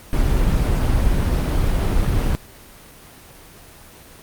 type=noise with dropouts; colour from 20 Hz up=brown; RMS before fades=-17 dBFS; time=0.13-2.35 s; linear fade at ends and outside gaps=0 ms; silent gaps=0.371-0.375 / 2.071-2.076 s; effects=pink hiss -43 dBFS RMS until 4.22 s + Opus 24 kbps